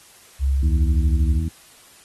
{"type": "tone", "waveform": "sine", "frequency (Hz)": 67.8, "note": "C#2", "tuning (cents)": -38, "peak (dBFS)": -16, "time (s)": [0.39, 1.41], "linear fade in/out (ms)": 50}
{"type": "harmonic tone", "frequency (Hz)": 80.4, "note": "E2", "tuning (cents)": -43, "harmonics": [1, 2, 3, 4], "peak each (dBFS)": [-22, -28, -32, -34], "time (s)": [0.62, 1.49], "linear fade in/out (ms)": 10}
{"effects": ["white hiss -49 dBFS RMS until 2.04 s", "AAC 32 kbps"]}